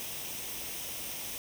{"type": "noise with comb filter", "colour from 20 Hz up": "white", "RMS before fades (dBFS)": -39, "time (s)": [0, 1.38], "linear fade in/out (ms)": 0, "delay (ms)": 0.34, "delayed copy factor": 0.5, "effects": []}